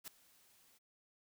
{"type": "noise with ADSR envelope", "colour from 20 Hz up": "white", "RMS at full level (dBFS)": -45, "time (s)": [0.04, 0.79], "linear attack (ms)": 37, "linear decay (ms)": 4, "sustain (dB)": -23, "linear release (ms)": 24, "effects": []}